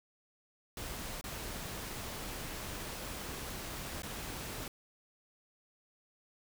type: noise with dropouts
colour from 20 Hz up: pink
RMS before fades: -42 dBFS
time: 0.77-4.68 s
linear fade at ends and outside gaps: 2 ms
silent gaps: 1.212-1.24 / 4.021-4.032 s
effects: none